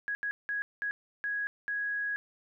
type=tone bursts at uneven times; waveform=sine; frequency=1661.2 Hz; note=G#6; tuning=in tune; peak=-30 dBFS; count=6; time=0.08-0.15 / 0.23-0.31 / 0.49-0.62 / 0.82-0.91 / 1.24-1.47 / 1.68-2.16 s; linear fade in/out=0 ms; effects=none